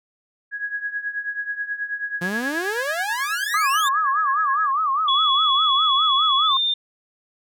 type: tone with tremolo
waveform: sine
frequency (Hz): 1661.2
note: G#6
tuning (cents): 0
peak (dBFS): -21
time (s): 0.51-4.72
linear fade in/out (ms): 50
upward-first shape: triangle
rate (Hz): 9.3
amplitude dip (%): 85
type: exponential sweep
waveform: sawtooth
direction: up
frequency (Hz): 169.3 to 3729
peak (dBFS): -21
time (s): 2.21-3.89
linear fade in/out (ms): 10
type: tone with vibrato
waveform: sine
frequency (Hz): 1174.7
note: D6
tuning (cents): 0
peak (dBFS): -18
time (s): 3.54-6.57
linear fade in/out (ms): 2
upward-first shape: sine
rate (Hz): 4.9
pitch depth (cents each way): 170
type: tone with pitch glide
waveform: sine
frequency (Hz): 3386 to 3608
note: G#7 to A7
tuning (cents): +33 to +43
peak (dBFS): -18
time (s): 5.08-6.74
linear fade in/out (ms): 5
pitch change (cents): +110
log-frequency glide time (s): 6.43-6.55
effects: none